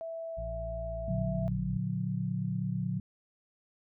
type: tone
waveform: sine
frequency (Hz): 658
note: E5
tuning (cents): -3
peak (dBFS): -36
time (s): 0.01-1.48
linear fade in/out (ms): 0
type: harmonic tone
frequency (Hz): 56.6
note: A1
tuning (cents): +50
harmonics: 1 / 2 / 3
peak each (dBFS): -38 / -44 / -48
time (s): 0.37-1.78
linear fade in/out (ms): 10
type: chord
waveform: sine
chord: Bb augmented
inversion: none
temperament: just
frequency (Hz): 116.54 / 145.68 / 182.1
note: Bb2 / D3 / F#3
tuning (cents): 0 / -14 / -27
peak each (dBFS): -35 / -35 / -33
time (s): 1.08-3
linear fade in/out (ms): 5
effects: none